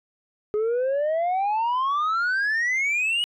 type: exponential sweep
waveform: sine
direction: up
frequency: 415.3 to 2948 Hz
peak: -18 dBFS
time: 0.54-3.24 s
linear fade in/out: 0 ms
effects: tanh soft clip ceiling -20 dBFS